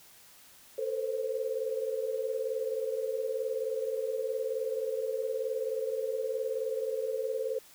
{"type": "tone cluster", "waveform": "sine", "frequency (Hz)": [445.6, 510, 529], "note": ["A4", "C5", "C5"], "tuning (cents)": [22, -44, 19], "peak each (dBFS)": [-33, -36, -35], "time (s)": [0.78, 7.59], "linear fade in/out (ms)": 5, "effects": ["white hiss -56 dBFS RMS until 7.74 s"]}